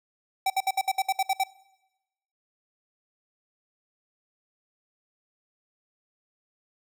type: tone bursts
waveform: square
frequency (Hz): 771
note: G5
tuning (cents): -29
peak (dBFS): -22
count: 10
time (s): 0.46-1.437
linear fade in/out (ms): 5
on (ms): 41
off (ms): 63
effects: noise-tail reverb RT60 1.0 s tail -22 dB re dry